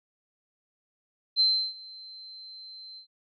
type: tone with ADSR envelope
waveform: sine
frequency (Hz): 4100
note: C8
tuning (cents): -36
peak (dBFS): -18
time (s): 1.36-3.07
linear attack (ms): 42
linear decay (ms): 330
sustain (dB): -24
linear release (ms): 97
effects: none